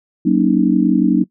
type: chord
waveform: sine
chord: D# minor seventh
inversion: first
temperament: just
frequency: 186.68 / 233.3 / 280 / 311.1 Hz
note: F#3 / A#3 / C#4 / D#4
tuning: +16 / +2 / +18 / 0 cents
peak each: -16 dBFS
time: 0.25-1.24 s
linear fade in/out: 10 ms
effects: noise-tail reverb RT60 0.1 s tail -21 dB re dry